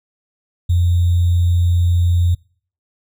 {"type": "tone with sample-and-hold", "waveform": "sine", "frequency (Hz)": 87.31, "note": "F2", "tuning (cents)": 0, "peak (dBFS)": -11, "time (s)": [0.69, 2.35], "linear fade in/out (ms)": 10, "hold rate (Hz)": 3675, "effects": ["noise-tail reverb RT60 0.5 s tail -26 dB re dry"]}